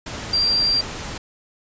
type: tone in noise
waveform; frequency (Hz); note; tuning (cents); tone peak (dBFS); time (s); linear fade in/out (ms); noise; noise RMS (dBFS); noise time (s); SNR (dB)
sine; 4728; D8; +11; -16; 0.33-0.81; 5; pink; -31; 0.06-1.18; +12
effects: resampled to 16000 Hz